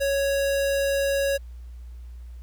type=tone; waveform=square; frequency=554.4 Hz; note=C#5; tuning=in tune; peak=-22 dBFS; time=0-1.38 s; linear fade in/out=20 ms; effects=added 60 Hz sine -37 dBFS peak until 2.42 s + pink hiss -63 dBFS RMS until 2.42 s